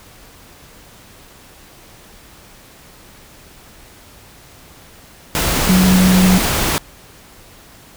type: tone in noise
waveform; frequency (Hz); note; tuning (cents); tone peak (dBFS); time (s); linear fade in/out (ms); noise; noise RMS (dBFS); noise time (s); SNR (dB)
sine; 185; F#3; 0; -9; 5.69-6.38; 0; pink; -17; 5.35-6.78; +5
effects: pink hiss -43 dBFS RMS until 7.96 s